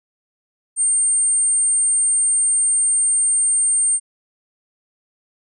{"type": "tone", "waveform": "sine", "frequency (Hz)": 8720, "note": "C#9", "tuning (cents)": -29, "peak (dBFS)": -14, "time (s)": [0.76, 4], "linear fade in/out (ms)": 50, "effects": []}